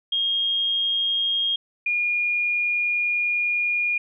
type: tone pair in turn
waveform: sine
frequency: 3244 / 2430 Hz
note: G#7 / D#7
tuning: -41 / -42 cents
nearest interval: perfect fourth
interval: 501 cents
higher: first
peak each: -20 dBFS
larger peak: neither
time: 0.12-1.56 / 1.86-3.98 s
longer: second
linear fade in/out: 5 ms
effects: none